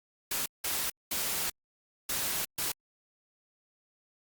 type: noise bursts at uneven times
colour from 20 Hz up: white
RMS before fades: -32 dBFS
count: 5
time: 0.31-0.46 / 0.64-0.9 / 1.11-1.5 / 2.09-2.45 / 2.58-2.72 s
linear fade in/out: 5 ms
effects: Opus 48 kbps